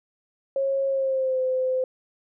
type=tone with pitch glide; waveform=sine; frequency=544 to 515.3 Hz; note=C#5 to C5; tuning=-33 to -27 cents; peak=-21 dBFS; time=0.56-1.84 s; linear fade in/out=2 ms; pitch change=-94 cents; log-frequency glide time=0.88-1.4 s; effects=none